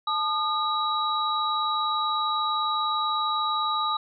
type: tone cluster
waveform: sine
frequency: 872 / 1219 / 3885 Hz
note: A5 / D#6 / B7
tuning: -16 / -36 / -29 cents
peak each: -30 / -25 / -30 dBFS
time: 0.07-3.97 s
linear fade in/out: 5 ms
effects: none